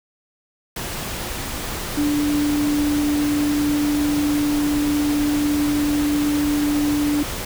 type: tone in noise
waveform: sine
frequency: 293.7 Hz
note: D4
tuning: in tune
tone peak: -17 dBFS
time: 1.97-7.23 s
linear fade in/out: 5 ms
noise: pink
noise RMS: -28 dBFS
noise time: 0.76-7.45 s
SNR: +8 dB
effects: none